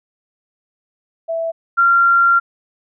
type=tone pair in turn; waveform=sine; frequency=659.3 / 1380.2 Hz; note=E5 / F6; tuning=0 / -21 cents; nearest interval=octave + minor second; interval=1279 cents; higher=second; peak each=-18 / -9 dBFS; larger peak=second; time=1.28-1.52 / 1.77-2.4 s; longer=second; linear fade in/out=20 ms; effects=none